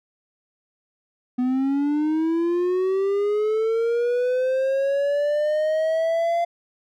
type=linear sweep; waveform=triangle; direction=up; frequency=246.9 to 689 Hz; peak=-17 dBFS; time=1.38-6.45 s; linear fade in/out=10 ms; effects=none